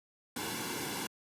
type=noise with comb filter; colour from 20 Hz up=pink; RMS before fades=-37 dBFS; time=0.36-1.07 s; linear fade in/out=5 ms; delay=1.6 ms; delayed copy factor=-0.65; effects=high-pass 150 Hz 12 dB/octave + resampled to 32000 Hz

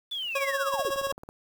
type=linear sweep; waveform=sine; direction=down; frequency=3520 to 311.1 Hz; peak=-30 dBFS; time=0.11-0.9 s; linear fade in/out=10 ms
type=tone with tremolo; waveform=25% pulse; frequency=550 Hz; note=C#5; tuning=14 cents flat; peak=-21 dBFS; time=0.35-1.12 s; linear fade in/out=5 ms; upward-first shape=sine; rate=16 Hz; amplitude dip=65%
type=click train; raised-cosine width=1 ms; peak=-28 dBFS; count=11; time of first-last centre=0.74-1.289 s; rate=18.2 Hz
effects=8-bit

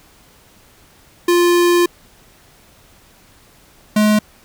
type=tone pair in turn; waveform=square; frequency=349.2 / 212.1 Hz; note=F4 / G#3; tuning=0 / +37 cents; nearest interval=major sixth; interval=863 cents; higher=first; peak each=-11 dBFS; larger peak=neither; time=1.28-1.86 / 3.96-4.19 s; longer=first; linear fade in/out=5 ms; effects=pink hiss -49 dBFS RMS until 4.44 s

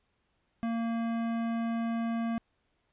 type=tone with tanh clipping; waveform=sine; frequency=230 Hz; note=A#3; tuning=23 cents flat; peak=-31 dBFS; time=0.63-2.38 s; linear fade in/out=0 ms; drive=18 dB; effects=pink hiss -75 dBFS RMS until 2.92 s + resampled to 8000 Hz

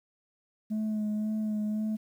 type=tone with vibrato; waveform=sine; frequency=213.9 Hz; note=A3; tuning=49 cents flat; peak=-25 dBFS; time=0.7-1.97 s; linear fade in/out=20 ms; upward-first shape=sine; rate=1.9 Hz; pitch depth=22 cents each way; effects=tanh soft clip ceiling -27 dBFS + 10-bit

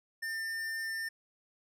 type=tone with hard clipping; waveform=sine; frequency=1799 Hz; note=A6; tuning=38 cents sharp; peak=-36 dBFS; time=0.22-1.09 s; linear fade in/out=10 ms; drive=14 dB; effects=none

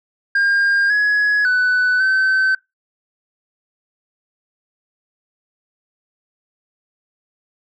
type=tone with pitch steps; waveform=sine; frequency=1609 / 1679 / 1495 / 1536 Hz; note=G6 / G#6 / F#6 / G6; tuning=+45 / +18 / +17 / -36 cents; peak=-10 dBFS; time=0.35-2.55 s; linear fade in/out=5 ms; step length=550 ms; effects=noise-tail reverb RT60 0.2 s tail -24 dB re dry + tanh soft clip ceiling -12 dBFS

